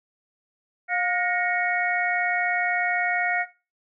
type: tone cluster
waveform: sine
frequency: 711 / 1435 / 1874 / 2210 Hz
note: F5 / F6 / A#6 / C#7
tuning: +31 / +47 / +9 / -6 cents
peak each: -27 dBFS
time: 0.88-3.46 s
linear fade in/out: 50 ms
effects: noise-tail reverb RT60 0.3 s tail -17 dB re dry